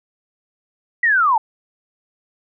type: linear sweep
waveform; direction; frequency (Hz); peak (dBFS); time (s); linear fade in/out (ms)
sine; down; 1963 to 833; -12; 1.03-1.38; 5
effects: none